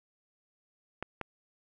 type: clicks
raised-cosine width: 0.5 ms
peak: -20 dBFS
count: 2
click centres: 1.026 / 1.213 s
effects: none